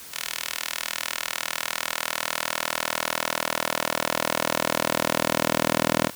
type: tone with high-pass filter sweep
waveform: 10% pulse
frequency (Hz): 40.1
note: E1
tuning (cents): -47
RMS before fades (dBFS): -27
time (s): 0.11-6.11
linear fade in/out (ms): 50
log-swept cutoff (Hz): 2300 to 310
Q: 0.71
effects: white hiss -42 dBFS RMS until 6.15 s